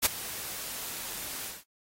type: noise with ADSR envelope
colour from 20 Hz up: white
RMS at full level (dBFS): -20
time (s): 0.02-1.64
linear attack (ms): 34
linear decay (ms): 20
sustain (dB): -18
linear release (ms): 180
effects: AAC 48 kbps